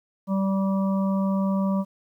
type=harmonic tone; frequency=193.9 Hz; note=G3; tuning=19 cents flat; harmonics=1 / 3 / 5 / 6; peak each=-21 / -31 / -35 / -37 dBFS; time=0.27-1.85 s; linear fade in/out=50 ms; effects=10-bit